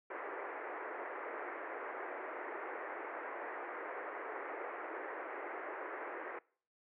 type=band-pass noise; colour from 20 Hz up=pink; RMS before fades=-44 dBFS; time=0.1-6.39 s; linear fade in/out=5 ms; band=340 to 2100 Hz; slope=48 dB/octave; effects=noise-tail reverb RT60 0.5 s tail -24 dB re dry